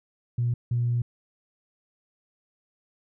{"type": "tone bursts at uneven times", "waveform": "sine", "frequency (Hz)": 120, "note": "B2", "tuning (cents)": -49, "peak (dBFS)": -21, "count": 2, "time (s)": [[0.38, 0.54], [0.71, 1.02]], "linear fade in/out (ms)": 5, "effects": ["tanh soft clip ceiling -17 dBFS"]}